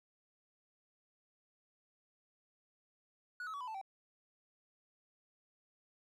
triangle tone with pitch steps, 1463 / 1288.4 / 1134.7 / 999.3 / 880 / 775 Hz, F#6 / E6 / C#6 / B5 / A5 / G5, -20 / -40 / +40 / +20 / 0 / -20 cents, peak -39 dBFS, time 3.4-3.814 s, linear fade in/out 2 ms, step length 69 ms, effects none

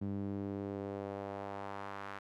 sawtooth tone with band-pass filter sweep, 99.5 Hz, G2, 26 cents sharp, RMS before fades -41 dBFS, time 0.01-2.19 s, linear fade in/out 10 ms, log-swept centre 210 to 1400 Hz, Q 1.5, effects none

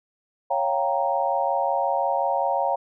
sine chord, G half-diminished seventh, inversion second, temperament equal, 554.4 / 698.5 / 784 / 932.3 Hz, Db5 / F5 / G5 / Bb5, 0 / 0 / 0 / 0 cents, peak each -26 dBFS, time 0.5-2.76 s, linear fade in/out 10 ms, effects none

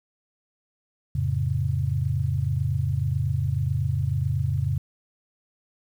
sine chord, F augmented, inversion none, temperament just, 87.31 / 109.13 / 136.42 Hz, F2 / A2 / C#3, 0 / -14 / -27 cents, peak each -27 / -27 / -25 dBFS, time 1.15-4.78 s, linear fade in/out 5 ms, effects 9-bit

